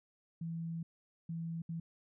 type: tone bursts at uneven times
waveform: sine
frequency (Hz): 165.6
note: E3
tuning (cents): +8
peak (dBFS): -37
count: 3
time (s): 0.41-0.83 / 1.29-1.62 / 1.69-1.8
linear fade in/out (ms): 5
effects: none